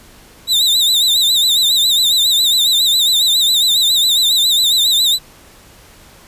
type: tone with vibrato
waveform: 40% pulse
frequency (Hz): 3779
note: A#7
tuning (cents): +23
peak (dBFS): -9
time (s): 0.47-5.19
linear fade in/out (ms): 50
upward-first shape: sine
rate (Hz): 7.3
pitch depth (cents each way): 110
effects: pink hiss -43 dBFS RMS until 6.27 s + resampled to 32000 Hz